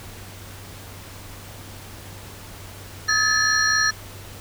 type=tone cluster; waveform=sine; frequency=1274 / 1678 / 1742 / 4220 / 5680 Hz; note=D#6 / G#6 / A6 / C8 / F8; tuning=+41 / +17 / -18 / +14 / +28 cents; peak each=-26 / -26 / -20 / -24 / -25 dBFS; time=3.08-3.91 s; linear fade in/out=10 ms; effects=added 97 Hz sine -41 dBFS peak until 4.4 s + pink hiss -41 dBFS RMS until 4.4 s